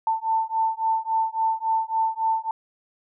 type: beating tone pair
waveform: sine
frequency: 890 / 893.6 Hz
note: A5 / A5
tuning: +20 / +27 cents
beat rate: 3.6 Hz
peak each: -24 dBFS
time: 0.07-2.51 s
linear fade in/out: 2 ms
effects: none